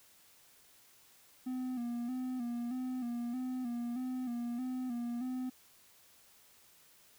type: tone with vibrato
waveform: triangle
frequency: 246.4 Hz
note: B3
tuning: 4 cents flat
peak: -33 dBFS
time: 1.46-5.5 s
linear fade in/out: 10 ms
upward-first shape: square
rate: 1.6 Hz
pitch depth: 58 cents each way
effects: white hiss -63 dBFS RMS until 7.18 s